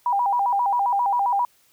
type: tone with vibrato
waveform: sine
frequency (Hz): 880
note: A5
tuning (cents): 0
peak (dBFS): -18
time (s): 0.06-1.45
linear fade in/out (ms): 2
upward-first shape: square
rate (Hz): 7.5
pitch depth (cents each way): 170
effects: white hiss -60 dBFS RMS until 1.72 s